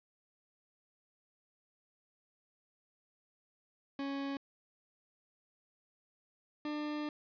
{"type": "tone pair in turn", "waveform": "40% pulse", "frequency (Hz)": [276.8, 298.9], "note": ["C#4", "D4"], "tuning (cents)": [-2, 31], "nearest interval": "minor second", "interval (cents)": 133, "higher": "second", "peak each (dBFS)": [-35, -35], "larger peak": "neither", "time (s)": [[3.99, 4.37], [6.65, 7.09]], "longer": "second", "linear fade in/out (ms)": 2, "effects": ["resampled to 11025 Hz", "12-bit"]}